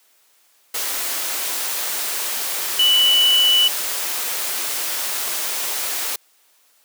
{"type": "tone in noise", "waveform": "sine", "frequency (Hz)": 2968, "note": "F#7", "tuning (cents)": 5, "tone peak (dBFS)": -12, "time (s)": [2.79, 3.68], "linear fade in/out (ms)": 5, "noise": "white", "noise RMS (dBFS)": -24, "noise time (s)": [0.74, 6.16], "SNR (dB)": 9, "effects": ["white hiss -58 dBFS RMS until 6.84 s", "high-pass 400 Hz 12 dB/octave"]}